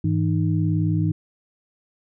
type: tone cluster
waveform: sine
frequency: 102.3 / 161.3 / 307 Hz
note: G#2 / E3 / D#4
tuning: -26 / -37 / -23 cents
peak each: -22 / -21 / -26 dBFS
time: 0.04-1.12 s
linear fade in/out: 5 ms
effects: none